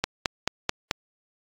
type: click train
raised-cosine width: 0.2 ms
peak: -5 dBFS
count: 5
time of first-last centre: 0.04-0.911 s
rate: 4.59 Hz
effects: AAC 48 kbps